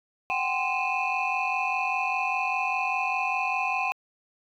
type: tone cluster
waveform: sine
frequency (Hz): 749 / 794 / 1039 / 2465 / 2630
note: F#5 / G5 / C6 / D#7 / E7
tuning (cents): +21 / +22 / -12 / -17 / -5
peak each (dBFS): -30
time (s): 0.3-3.92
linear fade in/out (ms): 0
effects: tanh soft clip ceiling -18 dBFS